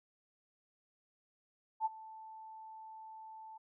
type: tone with ADSR envelope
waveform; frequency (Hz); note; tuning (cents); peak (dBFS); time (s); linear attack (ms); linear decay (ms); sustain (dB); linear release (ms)
sine; 880; A5; 0; -28; 1.8-3.58; 54; 26; -20; 11
effects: none